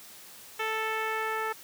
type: tone with low-pass filter sweep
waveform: 10% pulse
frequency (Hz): 440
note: A4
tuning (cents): 0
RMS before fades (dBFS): -31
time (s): 0.59-1.53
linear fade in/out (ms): 10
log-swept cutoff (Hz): 3200 to 1600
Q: 1.2
effects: white hiss -49 dBFS RMS until 1.63 s + high-pass 80 Hz 12 dB/octave